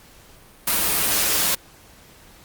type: noise with comb filter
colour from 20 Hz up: white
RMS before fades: -20 dBFS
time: 0.67-1.55 s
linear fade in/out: 5 ms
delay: 7.9 ms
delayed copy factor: -0.9
effects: pink hiss -49 dBFS RMS until 2.44 s + Opus 48 kbps